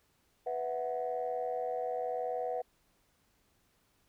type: chord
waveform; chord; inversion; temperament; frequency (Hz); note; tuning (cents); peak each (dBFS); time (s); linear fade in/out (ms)
sine; B suspended fourth; none; equal; 493.9 / 659.3 / 740; B4 / E5 / F#5; 0 / 0 / 0; -35 / -38 / -36; 0.46-2.62; 10
effects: tanh soft clip ceiling -25 dBFS + pink hiss -72 dBFS RMS until 4.08 s